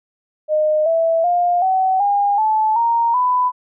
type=tone with pitch steps; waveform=sine; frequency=614 / 658.1 / 705.3 / 755.9 / 810.2 / 868.3 / 930.6 / 997.4 Hz; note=D#5 / E5 / F5 / F#5 / G#5 / A5 / A#5 / B5; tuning=-23 / -3 / +17 / +37 / -43 / -23 / -3 / +17 cents; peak=-13 dBFS; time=0.48-3.52 s; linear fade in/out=50 ms; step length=380 ms; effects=none